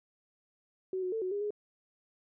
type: tone with pitch steps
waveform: sine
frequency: 375.2 / 366.5 / 446.3 / 369.9 / 406.9 / 416.6 Hz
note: F#4 / F#4 / A4 / F#4 / G#4 / G#4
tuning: +24 / -16 / +25 / 0 / -35 / +5 cents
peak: -31 dBFS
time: 0.93-1.506 s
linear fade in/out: 2 ms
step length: 96 ms
effects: none